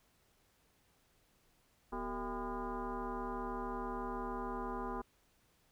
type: tone with frequency modulation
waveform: sine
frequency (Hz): 381.1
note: G4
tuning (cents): -49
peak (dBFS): -37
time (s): 1.92-5.02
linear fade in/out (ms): 10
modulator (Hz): 209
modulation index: 4
effects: pink hiss -72 dBFS RMS until 5.71 s